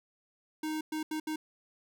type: tone bursts at uneven times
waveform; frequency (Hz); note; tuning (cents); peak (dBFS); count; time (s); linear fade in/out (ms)
square; 310.8; D#4; -2; -33; 4; 0.63-0.81 / 0.92-1.03 / 1.11-1.2 / 1.27-1.36; 5
effects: none